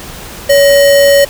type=tone with sample-and-hold; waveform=sine; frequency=563 Hz; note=C#5; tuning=27 cents sharp; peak=-3 dBFS; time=0.49-1.25 s; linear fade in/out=10 ms; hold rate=2450 Hz; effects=pink hiss -28 dBFS RMS until 1.29 s